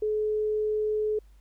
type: tone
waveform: sine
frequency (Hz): 427.1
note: G#4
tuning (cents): +48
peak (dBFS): -24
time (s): 0.02-1.19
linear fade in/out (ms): 5
effects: added 50 Hz sine -51 dBFS peak until 1.4 s + pink hiss -69 dBFS RMS until 1.4 s